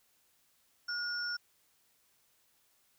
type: tone pair together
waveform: sine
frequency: 1437 / 5425 Hz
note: F6 / E8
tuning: +49 / +49 cents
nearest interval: octave + major seventh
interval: 2300 cents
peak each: -36 / -37 dBFS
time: 0.88-1.37 s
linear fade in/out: 10 ms
effects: white hiss -71 dBFS RMS until 2.98 s